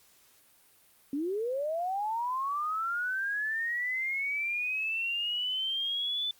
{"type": "linear sweep", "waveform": "sine", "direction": "up", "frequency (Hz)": [267.6, 3520], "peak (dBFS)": -29, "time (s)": [1.13, 6.31], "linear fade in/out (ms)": 2, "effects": ["white hiss -62 dBFS RMS until 6.39 s", "Opus 48 kbps"]}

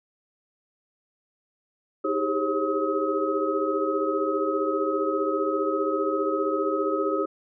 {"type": "tone cluster", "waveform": "sine", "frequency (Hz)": [315.1, 391.9, 407, 540, 1271], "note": ["D#4", "G4", "G#4", "C#5", "D#6"], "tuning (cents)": [22, 0, -35, -45, 36], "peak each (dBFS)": -29, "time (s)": [2.04, 7.26], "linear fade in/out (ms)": 10, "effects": []}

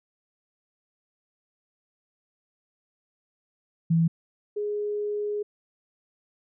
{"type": "tone pair in turn", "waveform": "sine", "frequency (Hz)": [165, 415.8], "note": ["E3", "G#4"], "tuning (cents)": [2, 2], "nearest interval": "octave + major third", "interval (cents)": 1600, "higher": "second", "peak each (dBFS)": [-18, -26], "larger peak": "first", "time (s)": [[3.9, 4.08], [4.56, 5.43]], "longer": "second", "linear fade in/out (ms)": 10, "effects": []}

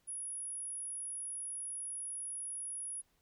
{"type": "tone", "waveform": "sine", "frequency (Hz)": 10330, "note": "E9", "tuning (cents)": -36, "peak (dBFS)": -39, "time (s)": [0.07, 3.02], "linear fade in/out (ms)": 20, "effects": ["pink hiss -75 dBFS RMS until 3.21 s"]}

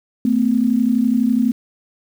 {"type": "tone pair together", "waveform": "sine", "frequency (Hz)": [222.6, 254.6], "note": ["A3", "C4"], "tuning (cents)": [20, -47], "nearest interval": "major second", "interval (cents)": 233, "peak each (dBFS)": -16, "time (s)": [0.25, 1.52], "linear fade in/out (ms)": 2, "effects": ["7-bit"]}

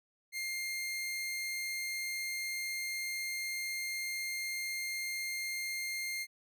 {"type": "tone", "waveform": "sawtooth", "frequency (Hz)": 2114, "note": "C7", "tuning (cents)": 17, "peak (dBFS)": -32, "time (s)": [0.32, 6.27], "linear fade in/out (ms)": 50, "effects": []}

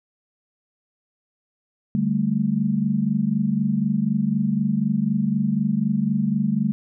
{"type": "chord", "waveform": "sine", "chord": "D suspended fourth", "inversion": "none", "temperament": "equal", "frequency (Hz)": [146.83, 196, 220], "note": ["D3", "G3", "A3"], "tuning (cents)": [0, 0, 0], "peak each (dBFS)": [-26, -22, -22], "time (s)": [1.95, 6.72], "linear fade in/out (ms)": 0, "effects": []}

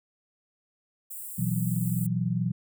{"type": "high-pass noise", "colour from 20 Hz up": "white", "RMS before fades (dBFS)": -39, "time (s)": [1.1, 2.07], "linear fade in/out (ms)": 10, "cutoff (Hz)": 7600, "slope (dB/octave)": 96}
{"type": "chord", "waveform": "sine", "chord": "B suspended fourth", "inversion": "none", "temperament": "equal with one note detuned", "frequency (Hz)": [120.51, 164.81, 185], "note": ["B2", "E3", "F#3"], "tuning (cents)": [-42, 0, 0], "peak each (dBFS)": -29, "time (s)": [1.38, 2.52], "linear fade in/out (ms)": 10}
{"effects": []}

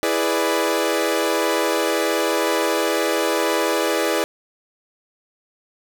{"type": "chord", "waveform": "sawtooth", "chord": "E dominant seventh", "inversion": "none", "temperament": "equal", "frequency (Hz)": [329.6, 415.3, 493.9, 587.3], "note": ["E4", "G#4", "B4", "D5"], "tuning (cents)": [0, 0, 0, 0], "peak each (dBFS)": -20, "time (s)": [0.03, 4.24], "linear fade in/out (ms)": 0, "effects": []}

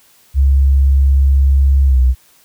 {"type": "tone with pitch glide", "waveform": "sine", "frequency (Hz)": [68.3, 63.36], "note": ["C#2", "B1"], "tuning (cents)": [-25, 45], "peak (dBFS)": -7, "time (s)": [0.34, 2.15], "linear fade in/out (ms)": 50, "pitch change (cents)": -130, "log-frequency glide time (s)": [1.86, 1.99], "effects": ["white hiss -50 dBFS RMS until 2.44 s"]}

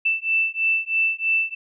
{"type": "beating tone pair", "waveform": "sine", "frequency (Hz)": [2655, 2658.1], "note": ["E7", "E7"], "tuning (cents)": [12, 14], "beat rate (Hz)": 3.1, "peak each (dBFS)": -22, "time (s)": [0.05, 1.55], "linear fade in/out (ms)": 10, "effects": []}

